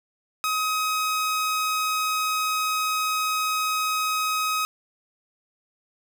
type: tone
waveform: sawtooth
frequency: 1265 Hz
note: D#6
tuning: 28 cents sharp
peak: -19 dBFS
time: 0.44-4.65 s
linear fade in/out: 0 ms
effects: none